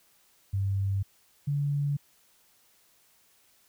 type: tone pair in turn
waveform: sine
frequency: 98 / 143.37 Hz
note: G2 / D3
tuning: 0 / -41 cents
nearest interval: perfect fifth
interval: 659 cents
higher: second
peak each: -25 dBFS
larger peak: neither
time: 0.53-1.03 / 1.47-1.97 s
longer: neither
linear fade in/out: 10 ms
effects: white hiss -64 dBFS RMS until 3.68 s